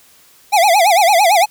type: tone with vibrato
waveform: square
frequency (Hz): 751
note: F#5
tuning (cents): +26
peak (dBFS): -9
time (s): 0.52-1.46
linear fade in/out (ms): 20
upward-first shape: sine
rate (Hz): 8.9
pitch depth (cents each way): 220
effects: white hiss -48 dBFS RMS until 1.5 s